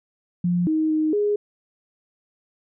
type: tone with pitch steps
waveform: sine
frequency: 176.1 / 313.9 / 310.9 / 414 Hz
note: F3 / D#4 / D#4 / G#4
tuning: +15 / +15 / -1 / -5 cents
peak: -18 dBFS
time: 0.44-1.36 s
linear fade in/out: 5 ms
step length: 230 ms
effects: none